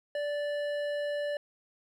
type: tone with hard clipping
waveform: sine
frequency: 584 Hz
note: D5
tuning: 10 cents flat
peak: -32 dBFS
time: 0.15-1.37 s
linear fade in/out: 2 ms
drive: 11 dB
effects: none